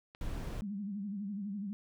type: click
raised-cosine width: 0.3 ms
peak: -35 dBFS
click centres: 0.149 s
type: noise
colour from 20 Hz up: brown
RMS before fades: -38 dBFS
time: 0.21-0.61 s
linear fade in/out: 2 ms
type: tone with vibrato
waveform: sine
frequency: 201.6 Hz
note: G3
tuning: 49 cents sharp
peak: -36 dBFS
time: 0.62-1.73 s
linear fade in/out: 0 ms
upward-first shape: sine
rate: 12 Hz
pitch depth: 90 cents each way
effects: none